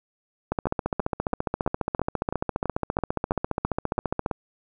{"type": "two click trains", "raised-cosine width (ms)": 1, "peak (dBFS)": [-10, -12], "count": [56, 12], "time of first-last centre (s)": [[0.52, 4.261], [0.67, 4.312]], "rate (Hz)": [14.7, 3.02], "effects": []}